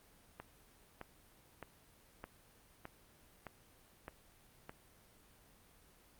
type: click train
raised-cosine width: 0.5 ms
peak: -30 dBFS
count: 8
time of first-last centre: 0.4-4.694 s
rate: 1.63 Hz
effects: pink hiss -65 dBFS RMS until 6.19 s + Opus 32 kbps